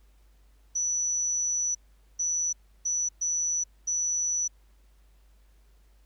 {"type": "tone bursts at uneven times", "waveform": "sine", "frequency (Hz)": 5930, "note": "F#8", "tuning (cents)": 3, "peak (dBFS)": -25, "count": 5, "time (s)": [[0.75, 1.75], [2.19, 2.53], [2.85, 3.09], [3.21, 3.64], [3.87, 4.48]], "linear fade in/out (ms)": 10, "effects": ["added 50 Hz sine -56 dBFS peak until 6.05 s", "pink hiss -69 dBFS RMS until 6.05 s"]}